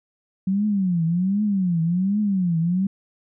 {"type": "tone with vibrato", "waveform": "sine", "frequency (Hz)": 185.7, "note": "F#3", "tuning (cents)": 7, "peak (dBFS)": -18, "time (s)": [0.47, 2.87], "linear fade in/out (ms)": 5, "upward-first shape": "triangle", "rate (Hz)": 1.3, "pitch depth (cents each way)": 250, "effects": []}